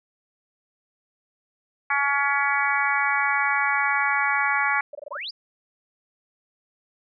harmonic tone, 281.8 Hz, C#4, 29 cents sharp, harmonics 3 / 4 / 5 / 6 / 7 / 8, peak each -27 / -27 / -27 / -27 / -27 / -27 dBFS, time 1.9-4.81 s, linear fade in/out 5 ms
sine tone bursts, 583 Hz, D5, 13 cents flat, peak -32 dBFS, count 6, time 4.93-5.171 s, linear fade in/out 5 ms, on 21 ms, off 23 ms
sine exponential sweep, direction up, 880 to 5274 Hz, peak -30 dBFS, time 5.11-5.31 s, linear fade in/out 10 ms
effects none

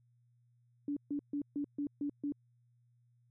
sine tone bursts, 288 Hz, D4, 34 cents flat, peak -33 dBFS, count 7, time 0.88-2.322 s, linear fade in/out 2 ms, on 86 ms, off 140 ms, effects added 120 Hz sine -67 dBFS peak until 3.3 s

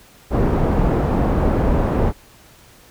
pink low-pass noise, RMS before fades -17 dBFS, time 0.3-2.13 s, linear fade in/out 50 ms, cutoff 730 Hz, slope 12 dB/octave, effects pink hiss -48 dBFS RMS until 2.9 s

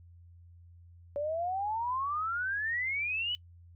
sine exponential sweep, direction up, 565 to 3010 Hz, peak -30 dBFS, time 1.16-3.35 s, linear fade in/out 0 ms, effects noise-tail reverb RT60 0.1 s tail -23 dB re dry + added 86 Hz sine -52 dBFS peak until 3.75 s

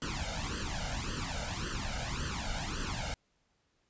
pink noise with flanger, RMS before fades -36 dBFS, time 0.02-3.14 s, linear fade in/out 0 ms, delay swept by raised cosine 0.65 to 1.39 ms, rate 1.8 Hz, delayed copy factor +0.95, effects pink hiss -75 dBFS RMS until 3.89 s + resampled to 16000 Hz

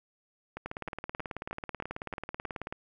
two click trains, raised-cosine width 0.5 ms, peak -23 / -21 dBFS, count 7 / 39, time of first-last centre 0.57-2.451 / 0.66-2.725 s, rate 3.19 / 18.4 Hz, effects none

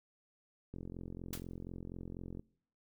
click train, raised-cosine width 3 ms, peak -32 dBFS, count 74, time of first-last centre 0.74-2.395 s, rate 44.1 Hz
white noise with exponential decay, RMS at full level -38 dBFS, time 1.33-1.45 s, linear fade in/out 2 ms, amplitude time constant 25 ms
effects noise-tail reverb RT60 0.7 s tail -26 dB re dry

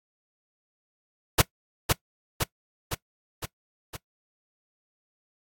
pink noise with echo, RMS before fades -17 dBFS, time 1.38-1.42 s, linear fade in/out 10 ms, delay 510 ms, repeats 5, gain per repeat -4 dB, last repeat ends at 3.97 s, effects noise-tail reverb RT60 0.1 s tail -20 dB re dry + AAC 64 kbps

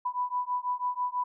sine beating tone pair, 987.8 / 993.9 Hz, B5 / B5, 0 / +11 cents, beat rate 6.1 Hz, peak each -31 dBFS, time 0.05-1.24 s, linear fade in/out 10 ms, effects none

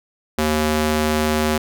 square tone with high-pass filter, 76.9 Hz, D#2, 20 cents flat, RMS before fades -19 dBFS, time 0.38-1.58 s, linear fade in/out 5 ms, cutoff 200 Hz, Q 0.72, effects none

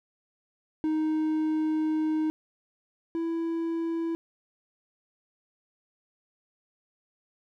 triangle tone pair in turn, 311.9 / 331.1 Hz, D#4 / E4, +4 / +8 cents, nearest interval minor second, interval 104 cents, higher second, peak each -22 / -25 dBFS, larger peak first, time 0.84-2.3 / 3.15-4.15 s, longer first, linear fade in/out 0 ms, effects none

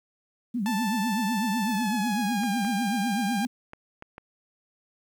sine tone with vibrato, 218 Hz, A3, 16 cents flat, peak -25 dBFS, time 0.54-3.47 s, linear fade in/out 10 ms, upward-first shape triangle, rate 8 Hz, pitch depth 290 cents each way
sawtooth tone with pitch glide, 880 to 802.3 Hz, A5 to G5, 0 to +40 cents, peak -25 dBFS, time 0.66-3.45 s, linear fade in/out 0 ms, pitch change -160 cents, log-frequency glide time 1.62-2.55 s
clicks, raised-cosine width 0.5 ms, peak -26 dBFS, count 5, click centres 2.435 / 2.649 / 3.734 / 4.024 / 4.181 s
effects 10-bit

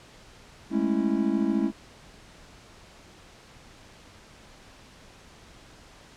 triangle chord, A major seventh, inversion third, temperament just, 206.2 / 220 / 275 / 330 Hz, G#3 / A3 / C#4 / E4, -12 / 0 / -14 / +2 cents, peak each -26 dBFS, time 0.7-1.72 s, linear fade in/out 50 ms, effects pink hiss -51 dBFS RMS until 6.16 s + low-pass 7000 Hz 12 dB/octave

